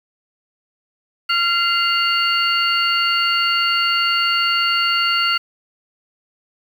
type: tone cluster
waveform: sine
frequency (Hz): 1377 / 2072 / 2805 / 4435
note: F6 / C7 / F7 / C#8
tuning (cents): -25 / -17 / +7 / 0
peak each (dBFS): -19 / -25 / -19 / -22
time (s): 1.29-5.38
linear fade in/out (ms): 10
effects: 7-bit